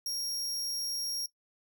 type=tone; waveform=sawtooth; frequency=5588 Hz; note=F8; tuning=in tune; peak=-30 dBFS; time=0.06-1.26 s; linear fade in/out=2 ms; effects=noise-tail reverb RT60 0.1 s tail -18 dB re dry